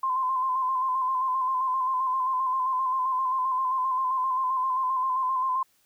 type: tone with vibrato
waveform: sine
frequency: 1037 Hz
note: C6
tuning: 16 cents flat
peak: -23 dBFS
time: 0.03-5.63 s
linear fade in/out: 5 ms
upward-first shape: square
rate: 7.6 Hz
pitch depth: 34 cents each way
effects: white hiss -66 dBFS RMS until 5.85 s